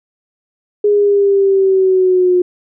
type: exponential sweep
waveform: sine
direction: down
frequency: 415.3 to 358 Hz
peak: -8 dBFS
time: 0.84-2.42 s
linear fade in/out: 5 ms
effects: none